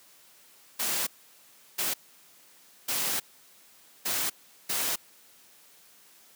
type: noise bursts at uneven times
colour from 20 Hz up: white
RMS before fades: -29 dBFS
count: 5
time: 0.79-1.07 / 1.78-1.94 / 2.88-3.2 / 4.05-4.3 / 4.69-4.96 s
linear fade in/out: 10 ms
effects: white hiss -57 dBFS RMS until 6.35 s + high-pass 150 Hz 12 dB/octave